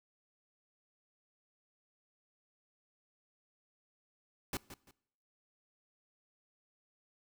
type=noise with echo; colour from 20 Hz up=pink; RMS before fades=-37 dBFS; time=4.53-4.57 s; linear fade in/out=2 ms; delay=170 ms; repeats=2; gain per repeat=-12 dB; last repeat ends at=4.91 s; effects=noise-tail reverb RT60 0.8 s tail -23 dB re dry